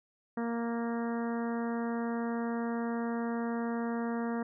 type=harmonic tone; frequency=233.1 Hz; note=A#3; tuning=in tune; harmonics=1 / 2 / 3 / 4 / 5 / 6 / 7 / 8; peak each=-32 / -38 / -42 / -44 / -46 / -48 / -49 / -50 dBFS; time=0.37-4.43 s; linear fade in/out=5 ms; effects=none